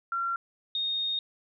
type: tone pair in turn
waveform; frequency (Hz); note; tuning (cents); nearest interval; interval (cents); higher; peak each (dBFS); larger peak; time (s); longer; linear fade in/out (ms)
sine; 1370 / 3703; F6 / A#7; -34 / -12; octave + perfect fourth; 1722; second; -27; neither; 0.12-0.36 / 0.75-1.19; second; 2
effects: none